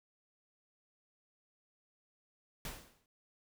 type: noise with exponential decay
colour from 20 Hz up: pink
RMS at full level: -40 dBFS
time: 2.65-3.06 s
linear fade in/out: 2 ms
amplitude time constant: 87 ms
effects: none